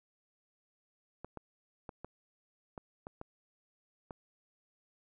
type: clicks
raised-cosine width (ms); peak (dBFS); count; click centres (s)
1; -29; 8; 1.246 / 1.373 / 1.892 / 2.046 / 2.778 / 3.069 / 3.214 / 4.108
effects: none